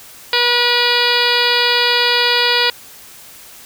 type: harmonic tone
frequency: 483.7 Hz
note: B4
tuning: 36 cents flat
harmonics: 1 / 2 / 3 / 4 / 5 / 6 / 7 / 8 / 9 / 10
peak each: -21 / -21 / -21 / -21 / -21 / -21 / -21 / -21 / -21 / -21 dBFS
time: 0.33-2.7 s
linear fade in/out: 2 ms
effects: white hiss -39 dBFS RMS until 3.65 s